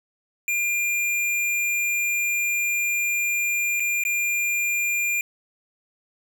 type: tone with dropouts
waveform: square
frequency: 2400 Hz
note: D7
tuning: 37 cents sharp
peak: -22 dBFS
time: 0.48-5.21 s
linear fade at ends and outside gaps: 1 ms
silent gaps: 3.798-3.803 / 4.037-4.051 s
effects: none